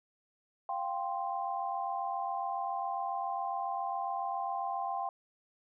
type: chord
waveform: sine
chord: F suspended second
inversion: none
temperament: just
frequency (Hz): 698.5 / 785.8 / 1047.7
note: F5 / G5 / C6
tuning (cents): 0 / +4 / +2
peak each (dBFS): -38 / -35 / -38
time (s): 0.69-5.09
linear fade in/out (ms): 2
effects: none